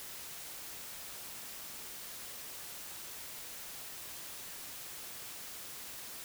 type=silence; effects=white hiss -46 dBFS RMS until 6.24 s